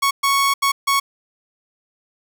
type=tone bursts at uneven times; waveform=sawtooth; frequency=1108.7 Hz; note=C#6; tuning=in tune; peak=-11 dBFS; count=4; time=0.02-0.11 / 0.23-0.54 / 0.62-0.72 / 0.87-1 s; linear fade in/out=10 ms; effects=none